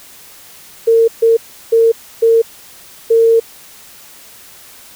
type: tone bursts at uneven times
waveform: sine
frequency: 456.1 Hz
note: A#4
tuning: 38 cents flat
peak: -6 dBFS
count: 5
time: 0.87-1.08 / 1.22-1.37 / 1.72-1.92 / 2.22-2.42 / 3.1-3.4 s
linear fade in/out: 10 ms
effects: white hiss -39 dBFS RMS until 4.95 s